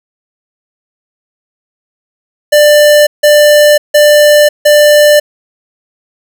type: tone bursts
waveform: square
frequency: 593 Hz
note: D5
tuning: 17 cents sharp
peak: -3 dBFS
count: 4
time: 2.52-5.2 s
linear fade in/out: 10 ms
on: 550 ms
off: 160 ms
effects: none